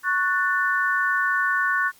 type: chord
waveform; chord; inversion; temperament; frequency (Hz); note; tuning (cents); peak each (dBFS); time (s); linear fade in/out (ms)
sine; F# minor; second; just; 1110 / 1480 / 1776; C#6 / F#6 / A6; +2 / 0 / +16; -25 / -22 / -25; 0.03-1.92; 50
effects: white hiss -54 dBFS RMS until 1.99 s + Opus 48 kbps